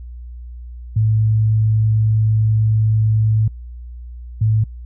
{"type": "tone pair in turn", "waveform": "sine", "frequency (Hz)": [109.2, 109.2], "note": ["A2", "A2"], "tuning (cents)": [-13, -13], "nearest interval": "unison", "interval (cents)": 0, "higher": "neither", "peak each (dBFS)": -12, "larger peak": "neither", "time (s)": [[0.96, 3.48], [4.41, 4.64]], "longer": "first", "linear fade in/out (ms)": 5, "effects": ["noise-tail reverb RT60 0.1 s tail -25 dB re dry", "added 60 Hz sine -30 dBFS peak until 4.85 s"]}